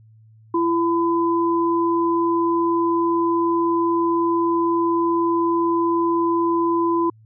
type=tone pair together; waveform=sine; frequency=337.2 / 1008 Hz; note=E4 / B5; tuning=+39 / +35 cents; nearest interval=octave + perfect fifth; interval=1896 cents; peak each=-18 / -21 dBFS; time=0.54-7.1 s; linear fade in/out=5 ms; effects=added 110 Hz sine -47 dBFS peak until 7.25 s